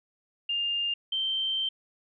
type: tone pair in turn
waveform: sine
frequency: 2808 / 3125 Hz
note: F7 / G7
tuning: +9 / -6 cents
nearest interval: major second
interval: 185 cents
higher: second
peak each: -26 dBFS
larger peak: neither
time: 0.49-0.94 / 1.12-1.69 s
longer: second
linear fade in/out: 5 ms
effects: none